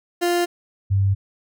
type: tone pair in turn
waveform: 30% pulse / sine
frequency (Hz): 349.2 / 97.99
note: F4 / G2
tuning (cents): 0 / 0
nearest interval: octave + minor seventh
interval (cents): 2200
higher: first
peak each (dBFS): -15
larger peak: neither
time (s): 0.21-0.46 / 0.9-1.15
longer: neither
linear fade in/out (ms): 20
effects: none